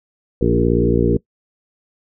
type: harmonic tone with a mistuned harmonic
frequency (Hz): 58.4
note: A#1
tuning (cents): +4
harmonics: 1 / 2 / 3 / 4 / 5 / 6 / 7 / 8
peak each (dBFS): -21 / -21 / -21 / -21 / -21 / -21 / -21 / -21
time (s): 0.41-1.17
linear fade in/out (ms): 5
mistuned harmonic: 6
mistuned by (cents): +17
effects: noise-tail reverb RT60 0.1 s tail -22 dB re dry